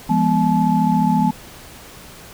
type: tone cluster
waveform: sine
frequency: 170.6 / 205.1 / 244.7 / 863 Hz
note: F3 / G#3 / B3 / A5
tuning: -40 / -21 / -16 / -34 cents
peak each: -19 dBFS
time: 0.09-1.31 s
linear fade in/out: 10 ms
effects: pink hiss -40 dBFS RMS until 2.33 s